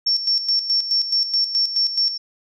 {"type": "tone with tremolo", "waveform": "sine", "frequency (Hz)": 5450, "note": "F8", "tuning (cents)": -43, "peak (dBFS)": -15, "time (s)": [0.06, 2.18], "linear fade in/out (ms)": 10, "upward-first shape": "square", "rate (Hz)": 4.7, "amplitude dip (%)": 65, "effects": []}